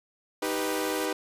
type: chord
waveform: sawtooth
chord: Eb augmented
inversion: none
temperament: equal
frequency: 311.1 / 392 / 493.9 Hz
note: Eb4 / G4 / B4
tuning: 0 / 0 / 0 cents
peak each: -28 dBFS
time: 0.42-1.13 s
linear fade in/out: 5 ms
type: noise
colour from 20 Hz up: white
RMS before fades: -39 dBFS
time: 0.44-1.06 s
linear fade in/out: 5 ms
effects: resampled to 32000 Hz